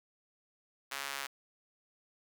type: tone with high-pass filter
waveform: sawtooth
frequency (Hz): 138.59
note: C#3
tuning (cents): 0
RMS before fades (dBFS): -40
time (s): 0.91-1.27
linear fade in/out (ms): 10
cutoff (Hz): 1400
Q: 0.89
effects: none